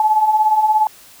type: beating tone pair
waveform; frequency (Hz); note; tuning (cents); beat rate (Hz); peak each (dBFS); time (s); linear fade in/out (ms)
sine; 846 / 863; G#5 / A5; +32 / -34; 17; -19 / -12; 0-0.87; 2
effects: white hiss -44 dBFS RMS until 1.2 s